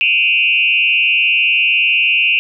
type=tone with frequency modulation; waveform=sine; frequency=2637 Hz; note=E7; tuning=in tune; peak=-10 dBFS; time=0.01-2.39 s; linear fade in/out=0 ms; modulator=132 Hz; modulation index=1.7; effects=none